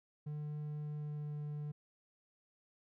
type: tone with pitch glide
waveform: triangle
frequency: 149.6 to 148.31 Hz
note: D3 to D3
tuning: +32 to +17 cents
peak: -37 dBFS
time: 0.26-1.72 s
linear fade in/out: 10 ms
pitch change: -15 cents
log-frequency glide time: 0.86-1.38 s
effects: none